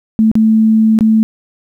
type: tone with dropouts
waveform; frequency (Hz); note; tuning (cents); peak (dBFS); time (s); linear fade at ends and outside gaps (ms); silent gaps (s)
sine; 220; A3; 0; -6; 0.19-1.23; 0; 0.315-0.354 / 0.989-1.008
effects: 8-bit